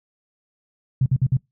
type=tone bursts; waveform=sine; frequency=130.81 Hz; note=C3; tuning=in tune; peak=-14 dBFS; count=4; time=1.01-1.37 s; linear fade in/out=5 ms; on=51 ms; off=52 ms; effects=noise-tail reverb RT60 0.2 s tail -25 dB re dry